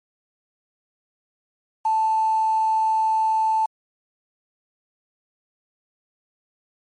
sine tone with quantisation, 880 Hz, A5, in tune, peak -17 dBFS, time 1.85-3.66 s, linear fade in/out 5 ms, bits 7, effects MP3 48 kbps

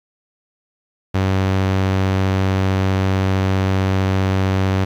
sawtooth tone, 95.4 Hz, G2, 47 cents flat, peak -11 dBFS, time 1.14-4.85 s, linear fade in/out 10 ms, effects low-pass 4000 Hz 12 dB/octave + 8-bit

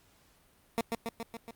15% pulse tone with echo, 230 Hz, A#3, 23 cents flat, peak -21 dBFS, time 0.78-0.81 s, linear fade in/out 0 ms, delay 140 ms, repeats 5, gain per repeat -3 dB, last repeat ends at 1.51 s, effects pink hiss -65 dBFS RMS until 1.55 s + Opus 48 kbps

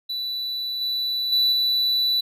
triangle tone with level steps, 3966 Hz, B7, 7 cents sharp, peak -24 / -21 / -15 / -17 dBFS, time 0.09-2.21 s, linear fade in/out 10 ms, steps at 0.81 / 1.32 / 1.52 s, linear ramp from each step 5 ms, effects none

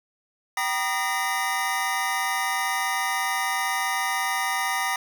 square tone cluster, 774 / 956 / 1222 / 1847 / 2021 Hz, G5 / A#5 / D#6 / A#6 / B6, -22 / +43 / -32 / -16 / +39 cents, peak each -31 dBFS, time 0.57-4.96 s, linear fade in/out 2 ms, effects none

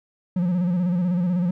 triangle tone with vibrato, 177.9 Hz, F3, 32 cents sharp, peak -17 dBFS, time 0.36-1.51 s, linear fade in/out 5 ms, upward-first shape square, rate 16 Hz, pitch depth 60 cents each way, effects none

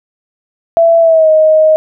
sine tone with pitch glide, 667 to 625.9 Hz, E5 to D#5, +20 to +10 cents, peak -4 dBFS, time 0.77-1.76 s, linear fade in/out 0 ms, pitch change -110 cents, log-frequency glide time 1-1.3 s, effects none

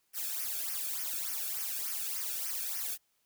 blue noise with flanger, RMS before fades -36 dBFS, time 0.13-2.98 s, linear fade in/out 50 ms, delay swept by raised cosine 0.25 to 1.03 ms, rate 3.4 Hz, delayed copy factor -0.9, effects white hiss -75 dBFS RMS until 3.25 s

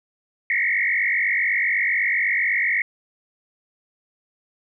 sine tone with frequency modulation, 2038 Hz, C7, 46 cents flat, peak -18 dBFS, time 0.5-2.82 s, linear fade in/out 2 ms, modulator 48 Hz, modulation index 4.2, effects none

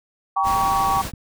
sine chord, G diminished, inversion none, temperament just, 784 / 940.8 / 1128.9 Hz, G5 / Bb5 / Db6, 0 / +16 / +31 cents, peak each -21 / -25 / -20 dBFS, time 0.36-1.02 s, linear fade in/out 10 ms
pink noise, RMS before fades -30 dBFS, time 0.43-1.12 s, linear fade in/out 50 ms
click train, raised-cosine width 5 ms, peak -21 dBFS, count 9, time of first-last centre 0.47-1.137 s, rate 12 Hz
effects none

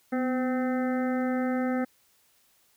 harmonic tone with a mistuned harmonic, 257.3 Hz, C4, 29 cents flat, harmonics 1 / 2 / 3 / 5 / 6 / 7 / 8, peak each -26 / -32 / -36 / -40 / -42 / -43 / -44 dBFS, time 0.12-1.85 s, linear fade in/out 10 ms, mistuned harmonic 1, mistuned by -42 cents, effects white hiss -65 dBFS RMS until 2.76 s

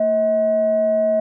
sine tone pair together, 226 / 638 Hz, A3 / D#5, +47 / +43 cents, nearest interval octave + tritone, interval 1796 cents, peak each -25 / -14 dBFS, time 0-1.2 s, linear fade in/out 5 ms, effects tanh soft clip ceiling -9 dBFS

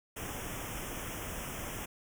pink band-stop noise, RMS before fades -40 dBFS, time 0.16-1.86 s, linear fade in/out 10 ms, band 3400 to 5400 Hz, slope 96 dB/octave, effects none

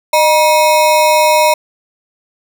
square ring-modulated tone, 784 Hz, G5, in tune, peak -5 dBFS, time 0.13-1.54 s, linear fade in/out 5 ms, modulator 172 Hz, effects 7-bit

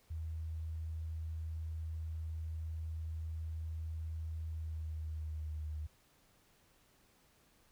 sine tone with pitch glide, 80.1 to 76.66 Hz, E2 to D#2, -49 to -25 cents, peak -38 dBFS, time 0.1-5.87 s, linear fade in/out 10 ms, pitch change -76 cents, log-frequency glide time 4.47-5.71 s, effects pink hiss -69 dBFS RMS until 7.71 s

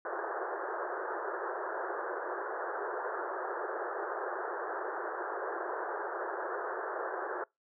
pink band-pass noise, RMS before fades -37 dBFS, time 0.05-7.44 s, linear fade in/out 2 ms, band 350 to 1700 Hz, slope 96 dB/octave, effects noise-tail reverb RT60 0.2 s tail -26 dB re dry

